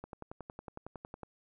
click train, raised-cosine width 1 ms, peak -29 dBFS, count 14, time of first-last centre 0.04-1.233 s, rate 10.9 Hz, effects none

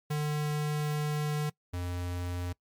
square tone pair in turn, 149.8 / 88.69 Hz, D3 / F2, +35 / +27 cents, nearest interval major sixth, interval 908 cents, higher first, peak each -29 / -33 dBFS, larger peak first, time 0.1-1.5 / 1.73-2.53 s, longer first, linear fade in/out 10 ms, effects noise-tail reverb RT60 0.1 s tail -22 dB re dry + MP3 96 kbps

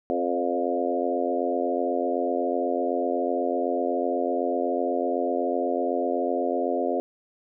harmonic tone with a mistuned harmonic, 88 Hz, F2, 14 cents sharp, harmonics 3 / 4 / 5 / 6 / 7 / 8, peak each -30 / -30 / -30 / -30 / -30 / -30 dBFS, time 0.1-7 s, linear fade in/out 0 ms, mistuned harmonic 7, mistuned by -15 cents, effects none

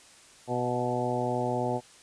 harmonic tone with a mistuned harmonic, 123.47 Hz, B2, in tune, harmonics 1 / 2 / 3 / 4 / 5 / 6 / 7, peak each -34 / -34 / -34 / -34 / -34 / -34 / -34 dBFS, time 0.47-1.81 s, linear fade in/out 50 ms, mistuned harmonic 6, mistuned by -29 cents, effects white hiss -54 dBFS RMS until 2.02 s + resampled to 22050 Hz

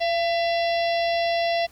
harmonic tone with a mistuned harmonic, 680 Hz, F5, 46 cents flat, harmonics 1 / 3 / 4 / 5 / 6 / 7 / 8, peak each -21 / -31 / -33 / -35 / -37 / -38 / -39 dBFS, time 0-1.67 s, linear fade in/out 20 ms, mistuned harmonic 3, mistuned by -37 cents, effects added 60 Hz sine -54 dBFS peak until 1.71 s + pink hiss -54 dBFS RMS until 1.71 s

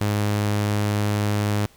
sawtooth tone, 103.83 Hz, G#2, in tune, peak -16 dBFS, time 0.01-1.66 s, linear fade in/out 0 ms, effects pink hiss -54 dBFS RMS until 1.76 s

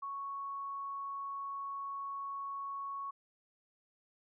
sine tone, 1108.7 Hz, C#6, in tune, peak -38 dBFS, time 0.02-3.11 s, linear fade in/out 10 ms, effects none

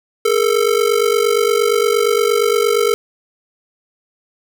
square ring-modulated tone, 442 Hz, A4, 8 cents sharp, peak -10 dBFS, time 0.25-2.94 s, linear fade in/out 0 ms, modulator 24.3 Hz, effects none

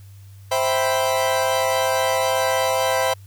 40% pulse chord, C major seventh, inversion none, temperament equal, 523.3 / 659.3 / 784 / 987.8 Hz, C5 / E5 / G5 / B5, 0 / 0 / 0 / 0 cents, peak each -21 / -23 / -25 / -24 dBFS, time 0.51-3.14 s, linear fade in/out 10 ms, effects added 98 Hz sine -40 dBFS peak until 3.26 s + white hiss -56 dBFS RMS until 3.26 s

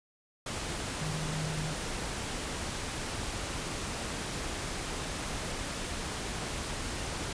sine tone in noise, 155.56 Hz, D#3, in tune, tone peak -34 dBFS, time 1.01-1.74 s, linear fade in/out 5 ms, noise pink, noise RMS -36 dBFS, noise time 0.46-7.33 s, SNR -1 dB, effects resampled to 22050 Hz

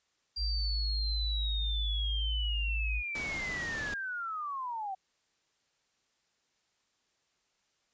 sine linear sweep, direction down, 4760 to 747 Hz, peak -34 dBFS, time 0.36-4.95 s, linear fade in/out 10 ms
sine tone, 54.4 Hz, A1, 19 cents flat, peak -30 dBFS, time 0.37-3.03 s, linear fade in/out 50 ms
pink noise, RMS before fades -41 dBFS, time 3.15-3.94 s, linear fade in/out 2 ms
effects white hiss -75 dBFS RMS until 7.93 s + resampled to 16000 Hz

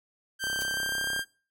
sawtooth tone with pitch glide, 1568 to 1595.4 Hz, G6 to G6, 0 to +30 cents, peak -25 dBFS, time 0.39-1.25 s, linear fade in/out 50 ms, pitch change +30 cents, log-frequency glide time 0.6-1.12 s
click train, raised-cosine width 1 ms, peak -27 dBFS, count 26, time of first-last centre 0.44-1.193 s, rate 33.2 Hz
blue noise with exponential decay, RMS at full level -32 dBFS, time 0.61-0.68 s, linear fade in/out 0 ms, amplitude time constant 15 ms
effects noise-tail reverb RT60 0.4 s tail -23 dB re dry + AAC 64 kbps

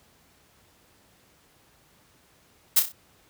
blue noise with echo, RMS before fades -17 dBFS, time 2.76-2.8 s, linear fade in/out 10 ms, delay 31 ms, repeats 4, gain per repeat -7 dB, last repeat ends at 2.924 s, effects pink hiss -60 dBFS RMS until 3.29 s + high-pass 60 Hz 12 dB/octave

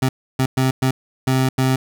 25% pulse tone bursts at uneven times, 130.9 Hz, C3, 1 cent sharp, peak -11 dBFS, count 6, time 0.02-0.09 / 0.39-0.46 / 0.57-0.71 / 0.82-0.91 / 1.27-1.49 / 1.58-1.76 s, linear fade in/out 5 ms, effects none

